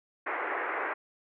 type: band-pass noise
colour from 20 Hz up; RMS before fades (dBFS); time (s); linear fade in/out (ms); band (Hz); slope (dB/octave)
white; -33; 0.26-0.94; 10; 330 to 2100; 48
effects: none